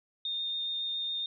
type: tone with vibrato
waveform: sine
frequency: 3653 Hz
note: A#7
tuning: 36 cents flat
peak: -31 dBFS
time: 0.25-1.26 s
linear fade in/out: 2 ms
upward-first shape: sine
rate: 7.2 Hz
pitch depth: 8 cents each way
effects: none